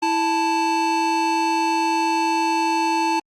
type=tone pair together; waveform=square; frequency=329.6 / 879.9 Hz; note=E4 / A5; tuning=0 / 0 cents; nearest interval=octave + perfect fourth; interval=1700 cents; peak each=-24 / -20 dBFS; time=0.02-3.2 s; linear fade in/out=10 ms; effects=low-pass 6000 Hz 12 dB/octave + Opus 48 kbps